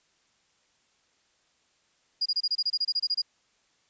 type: tone bursts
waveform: sine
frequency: 4862 Hz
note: D#8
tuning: 41 cents flat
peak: -23 dBFS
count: 14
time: 2.21-3.22 s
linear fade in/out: 10 ms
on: 48 ms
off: 26 ms
effects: white hiss -68 dBFS RMS until 3.89 s + resampled to 16000 Hz